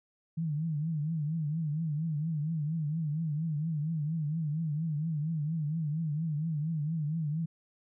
sine tone with vibrato, 155.7 Hz, D#3, 2 cents sharp, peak -29 dBFS, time 0.37-7.46 s, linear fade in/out 10 ms, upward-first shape triangle, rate 4.3 Hz, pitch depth 140 cents each way, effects none

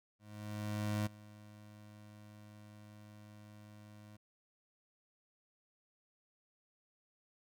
25% pulse tone with ADSR envelope, 105.2 Hz, G#2, 23 cents sharp, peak -29 dBFS, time 0.19-4.17 s, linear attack 870 ms, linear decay 16 ms, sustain -21 dB, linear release 11 ms, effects none

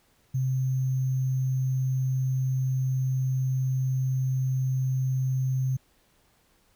sine tone with sample-and-hold, 130.3 Hz, C3, 7 cents flat, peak -23 dBFS, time 0.34-5.77 s, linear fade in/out 10 ms, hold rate 6300 Hz, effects pink hiss -65 dBFS RMS until 6.75 s

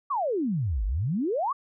sine exponential two-way sweep, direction down then up, 1200 to 46.25 to 1200 Hz, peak -24 dBFS, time 0.1-1.53 s, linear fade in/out 10 ms, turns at 0.85 s, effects none

